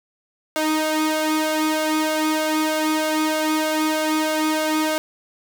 sawtooth tone with flanger, 311.1 Hz, D#4, in tune, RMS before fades -21 dBFS, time 0.56-4.98 s, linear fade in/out 0 ms, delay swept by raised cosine 1.8 to 2.38 ms, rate 3.2 Hz, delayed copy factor +0.7, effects none

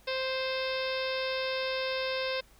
harmonic tone, 523.3 Hz, C5, in tune, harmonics 1 / 2 / 3 / 4 / 5 / 6 / 7 / 8 / 9 / 10, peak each -32 / -40 / -40 / -41 / -39 / -46 / -40 / -45 / -44 / -44 dBFS, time 0.07-2.41 s, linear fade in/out 10 ms, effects added 50 Hz sine -61 dBFS peak until 2.59 s + pink hiss -61 dBFS RMS until 2.59 s

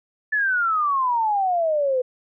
sine exponential sweep, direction down, 1754 to 496.2 Hz, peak -18 dBFS, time 0.32-2.02 s, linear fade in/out 10 ms, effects none

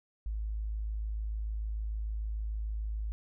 sine tone, 53.4 Hz, G#1, 49 cents sharp, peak -32 dBFS, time 0.26-3.12 s, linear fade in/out 0 ms, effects none

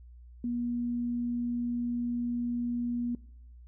sine tone, 240 Hz, B3, 49 cents flat, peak -29 dBFS, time 0.44-3.15 s, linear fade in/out 2 ms, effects noise-tail reverb RT60 0.8 s tail -22 dB re dry + added 60 Hz sine -48 dBFS peak until 3.67 s

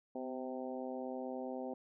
harmonic tone with a mistuned harmonic, 129.6 Hz, C3, 16 cents flat, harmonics 2 / 3 / 4 / 5 / 6 / 7, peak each -43 / -47 / -44 / -48 / -48 / -56 dBFS, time 0.15-1.74 s, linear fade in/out 5 ms, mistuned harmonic 2, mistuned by -29 cents, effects none

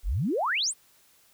sine exponential sweep, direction up, 33.14 to 10010 Hz, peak -24 dBFS, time 0.03-0.74 s, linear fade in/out 50 ms, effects white hiss -61 dBFS RMS until 1.33 s

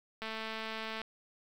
click train, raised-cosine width 0.3 ms, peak -24 dBFS, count 177, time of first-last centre 0.22-1.016 s, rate 221 Hz, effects 9-bit

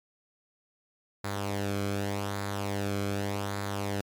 sawtooth tone with flanger, 100 Hz, G2, 35 cents sharp, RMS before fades -32 dBFS, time 1.24-4.01 s, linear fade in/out 5 ms, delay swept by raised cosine 0.34 to 1.1 ms, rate 0.85 Hz, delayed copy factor -0.55, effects MP3 96 kbps

